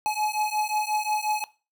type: beating tone pair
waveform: square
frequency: 847 / 852.6 Hz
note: G#5 / G#5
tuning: +34 / +45 cents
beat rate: 5.6 Hz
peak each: -28 dBFS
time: 0.06-1.44 s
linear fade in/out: 0 ms
effects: noise-tail reverb RT60 0.3 s tail -19 dB re dry